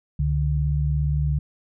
sine tone pair together, 69.14 / 146.5 Hz, C#2 / D3, -4 / -4 cents, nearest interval octave + minor second, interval 1300 cents, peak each -22 dBFS, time 0.19-1.39 s, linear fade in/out 5 ms, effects none

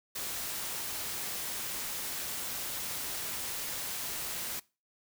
white noise, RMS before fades -37 dBFS, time 0.15-4.6 s, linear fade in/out 10 ms, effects noise-tail reverb RT60 0.3 s tail -22 dB re dry

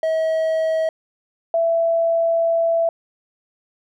triangle / sine tone pair in turn, 641 / 665.7 Hz, E5 / E5, -49 / +17 cents, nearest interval minor second, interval 66 cents, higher second, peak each -15 dBFS, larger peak neither, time 0.03-0.89 / 1.54-2.89 s, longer second, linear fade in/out 2 ms, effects none

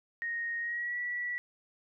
sine tone with pitch glide, 1864.7 to 1947.3 Hz, A#6 to B6, 0 to -25 cents, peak -32 dBFS, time 0.22-1.38 s, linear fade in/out 0 ms, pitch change +75 cents, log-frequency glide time 0.6-0.98 s, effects none

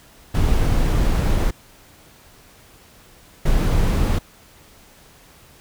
brown noise bursts at uneven times, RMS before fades -17 dBFS, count 2, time 0.34-1.51 / 3.45-4.19 s, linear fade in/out 10 ms, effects pink hiss -49 dBFS RMS until 5.6 s

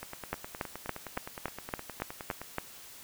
two click trains, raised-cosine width 0.5 ms, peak -16 / -24 dBFS, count 9 / 24, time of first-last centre 0.33-2.584 / 0.03-2.416 s, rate 3.55 / 9.64 Hz, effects white hiss -50 dBFS RMS until 3.03 s

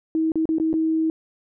sine tone with dropouts, 320 Hz, D#4, 49 cents sharp, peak -18 dBFS, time 0.15-1.1 s, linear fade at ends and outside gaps 1 ms, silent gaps 0.319-0.356 / 0.455-0.49 / 0.584-0.599 / 0.73-0.739 s, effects none

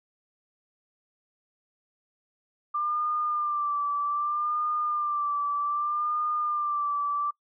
sine tone with vibrato, 1187 Hz, D6, 18 cents sharp, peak -25 dBFS, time 2.74-7.31 s, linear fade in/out 10 ms, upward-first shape sine, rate 0.64 Hz, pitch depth 43 cents each way, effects noise-tail reverb RT60 0.1 s tail -23 dB re dry

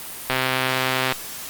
click train, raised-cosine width 0.3 ms, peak -4 dBFS, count 108, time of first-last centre 0.3-1.123 s, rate 130 Hz, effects white hiss -34 dBFS RMS until 1.49 s + Opus 32 kbps

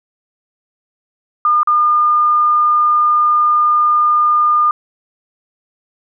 sine tone with dropouts, 1211 Hz, D#6, 47 cents flat, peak -9 dBFS, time 1.45-4.71 s, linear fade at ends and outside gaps 2 ms, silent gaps 1.632-1.673 s, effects none

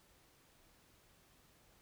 silence, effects pink hiss -68 dBFS RMS until 1.81 s

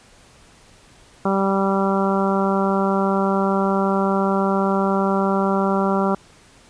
harmonic tone, 194.9 Hz, G3, 10 cents flat, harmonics 1 / 2 / 3 / 4 / 5 / 6 / 7, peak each -20 / -23 / -25 / -26 / -27 / -28 / -28 dBFS, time 1.25-6.15 s, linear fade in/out 5 ms, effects pink hiss -50 dBFS RMS until 6.69 s + resampled to 22050 Hz

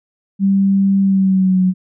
sine tone with pitch glide, 195.7 to 184.72 Hz, G3 to F#3, -3 to -3 cents, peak -10 dBFS, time 0.39-1.74 s, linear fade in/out 50 ms, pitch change -100 cents, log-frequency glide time 1.01-1.62 s, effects none

